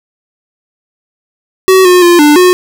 square tone with pitch steps, 377.2 / 360.6 / 348.1 / 296 / 362.8 Hz, F#4 / F#4 / F4 / D4 / F#4, +33 / -45 / -6 / +14 / -34 cents, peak -3 dBFS, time 1.68-2.53 s, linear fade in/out 0 ms, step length 170 ms, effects none

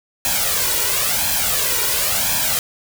white noise with flanger, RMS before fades -19 dBFS, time 0.25-2.59 s, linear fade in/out 0 ms, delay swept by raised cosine 1.2 to 2.1 ms, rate 0.96 Hz, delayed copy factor +0.7, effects none

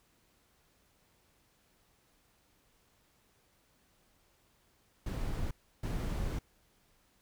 brown noise bursts at uneven times, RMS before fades -35 dBFS, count 2, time 5.06-5.51 / 5.83-6.39 s, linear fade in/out 5 ms, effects pink hiss -70 dBFS RMS until 7.21 s

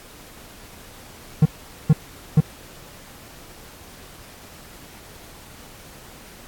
triangle tone bursts, 154.3 Hz, D#3, 14 cents flat, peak -7 dBFS, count 3, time 1.42-2.405 s, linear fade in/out 5 ms, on 35 ms, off 440 ms, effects pink hiss -44 dBFS RMS until 6.47 s + AAC 64 kbps

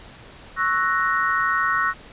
sine chord, F# dominant seventh, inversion second, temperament equal, 1108.7 / 1318.5 / 1480 / 1864.7 Hz, C#6 / E6 / F#6 / A#6, 0 / 0 / 0 / 0 cents, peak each -24 dBFS, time 0.56-1.94 s, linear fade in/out 50 ms, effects pink hiss -44 dBFS RMS until 2.12 s + resampled to 8000 Hz

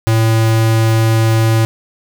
square tone, 112.2 Hz, A2, 34 cents sharp, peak -10 dBFS, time 0.07-1.65 s, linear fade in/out 0 ms, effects none

